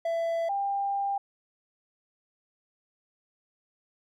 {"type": "tone pair in turn", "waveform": ["triangle", "sine"], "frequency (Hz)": [667, 796.6], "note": ["E5", "G5"], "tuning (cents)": [20, 28], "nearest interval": "minor third", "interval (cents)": 308, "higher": "second", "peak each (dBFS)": [-24, -26], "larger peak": "first", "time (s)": [[0.05, 0.49], [0.49, 1.18]], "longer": "second", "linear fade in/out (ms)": 5, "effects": []}